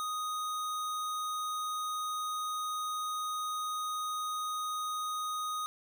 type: tone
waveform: square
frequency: 1244.5 Hz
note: D#6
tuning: in tune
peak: -34 dBFS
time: 0-5.66 s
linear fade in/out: 0 ms
effects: none